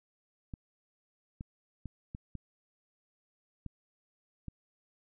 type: clicks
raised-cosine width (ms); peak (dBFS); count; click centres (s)
5; -28; 7; 0.538 / 1.409 / 1.857 / 2.149 / 2.353 / 3.663 / 4.483
effects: none